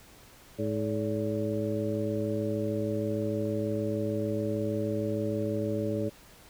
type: harmonic tone with a mistuned harmonic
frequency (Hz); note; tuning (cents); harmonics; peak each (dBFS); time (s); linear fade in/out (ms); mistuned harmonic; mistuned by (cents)
106.5; G#2; +44; 1 / 2 / 3 / 4 / 5; -34 / -34 / -34 / -34 / -34; 0.58-6.1; 20; 5; +110
effects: pink hiss -54 dBFS RMS until 6.49 s